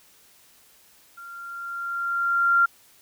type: tone with level ramp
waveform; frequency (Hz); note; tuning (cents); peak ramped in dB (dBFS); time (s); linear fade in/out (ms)
sine; 1385; F6; -15; -39 to -14; 1.17-2.66; 10
effects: white hiss -56 dBFS RMS until 3.01 s

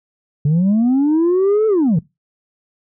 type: linear two-way sweep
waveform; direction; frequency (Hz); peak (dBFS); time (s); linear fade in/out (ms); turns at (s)
sine; up then down; 139.9 to 445 to 139.9; -9; 0.45-1.99; 5; 1.67
effects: noise-tail reverb RT60 0.2 s tail -20 dB re dry + tanh soft clip ceiling -10 dBFS

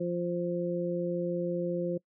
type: harmonic tone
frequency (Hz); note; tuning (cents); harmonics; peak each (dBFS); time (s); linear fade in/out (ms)
174.61; F3; 0; 1 / 2 / 3; -33 / -33 / -33; 0-1.98; 10
effects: noise-tail reverb RT60 0.1 s tail -24 dB re dry

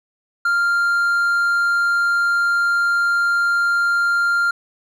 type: tone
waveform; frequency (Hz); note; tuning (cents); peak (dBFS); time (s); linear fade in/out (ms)
triangle; 1395; F6; -2; -13; 0.45-4.51; 5
effects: none

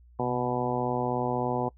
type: harmonic tone with a mistuned harmonic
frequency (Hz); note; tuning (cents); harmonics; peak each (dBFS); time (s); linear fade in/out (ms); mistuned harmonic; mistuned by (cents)
123.47; B2; 0; 1 / 2 / 3 / 4 / 5 / 6 / 7 / 8; -34 / -33 / -33 / -33 / -36 / -33 / -34 / -37; 0.19-1.69; 5; 1; +74
effects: noise-tail reverb RT60 0.1 s tail -23 dB re dry + added 60 Hz sine -52 dBFS peak until 1.77 s

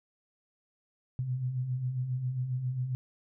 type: beating tone pair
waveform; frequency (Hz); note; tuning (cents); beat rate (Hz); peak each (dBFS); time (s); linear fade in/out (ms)
sine; 121.1 / 128.5; B2 / C3; -34 / -31; 7.4; -39 / -30; 1.19-2.95; 0
effects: none

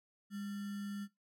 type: tone with sample-and-hold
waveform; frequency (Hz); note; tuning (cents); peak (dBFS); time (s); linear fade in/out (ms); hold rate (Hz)
sine; 202.5; G#3; -43; -39; 0.3-1.08; 50; 1575
effects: noise-tail reverb RT60 0.2 s tail -19 dB re dry + MP3 64 kbps

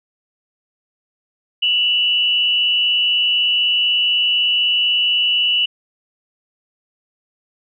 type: tone pair together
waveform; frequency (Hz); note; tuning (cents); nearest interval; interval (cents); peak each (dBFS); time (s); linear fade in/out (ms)
sine; 2715 / 2939; F7 / F#7; -50 / -12; minor second; 138; -22 / -14; 1.62-5.66; 10
effects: none

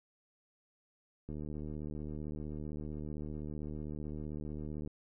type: click train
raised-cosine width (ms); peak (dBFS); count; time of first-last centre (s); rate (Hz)
3; -30; 272; 1.29-4.875; 75.6
effects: none

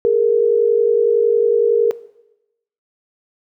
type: tone pair together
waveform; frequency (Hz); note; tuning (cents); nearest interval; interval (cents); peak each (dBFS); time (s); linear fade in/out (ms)
sine; 415.3 / 466.2; G#4 / A#4; 0 / 0; major second; 200; -16 / -13; 0.05-1.91; 0
effects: noise-tail reverb RT60 0.9 s tail -18 dB re dry

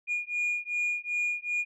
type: beating tone pair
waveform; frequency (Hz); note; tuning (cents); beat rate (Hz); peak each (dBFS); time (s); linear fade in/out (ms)
sine; 2433 / 2435.6; D#7 / D#7; -39 / -38; 2.6; -29; 0.07-1.65; 50
effects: tanh soft clip ceiling -24 dBFS

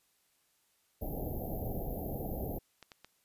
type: band-stop noise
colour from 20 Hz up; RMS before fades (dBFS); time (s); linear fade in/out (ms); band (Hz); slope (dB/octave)
pink; -37; 1.01-2.59; 10; 800 to 12000; 96
type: clicks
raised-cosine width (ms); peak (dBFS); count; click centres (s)
0.2; -32; 3; 2.827 / 2.918 / 3.046
effects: white hiss -73 dBFS RMS until 3.24 s + resampled to 32000 Hz

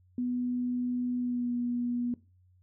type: tone with pitch glide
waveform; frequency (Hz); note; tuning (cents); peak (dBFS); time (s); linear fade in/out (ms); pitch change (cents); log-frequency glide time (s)
sine; 246.9 to 242.2; B3 to B3; 0 to -34; -28; 0.18-2.14; 2; -34; 1.18-1.52
effects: noise-tail reverb RT60 0.3 s tail -19 dB re dry + added 91 Hz sine -60 dBFS peak until 2.62 s

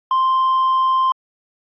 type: tone with tanh clipping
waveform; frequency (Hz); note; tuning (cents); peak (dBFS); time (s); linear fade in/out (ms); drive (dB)
sine; 1046.5; C6; 0; -14; 0.11-1.12; 2; 2
effects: AAC 64 kbps

